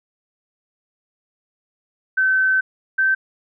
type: tone pair in turn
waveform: sine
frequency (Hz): 1533 / 1550.8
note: G6 / G6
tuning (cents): -39 / -19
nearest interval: unison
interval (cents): 20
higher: second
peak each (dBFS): -14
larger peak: neither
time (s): 2.17-2.61 / 2.98-3.15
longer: first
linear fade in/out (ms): 10
effects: none